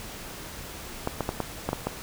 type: clicks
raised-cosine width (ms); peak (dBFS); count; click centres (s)
1; -12; 7; 1.074 / 1.207 / 1.291 / 1.403 / 1.69 / 1.731 / 1.87
effects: pink hiss -40 dBFS RMS until 2.02 s